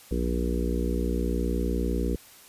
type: harmonic tone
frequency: 59.9 Hz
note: A#1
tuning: 48 cents sharp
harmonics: 1 / 3 / 4 / 5 / 6 / 7 / 8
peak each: -27 / -32 / -33 / -34 / -35 / -35 / -36 dBFS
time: 0.11-2.16 s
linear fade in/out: 5 ms
effects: white hiss -51 dBFS RMS until 2.48 s + resampled to 32000 Hz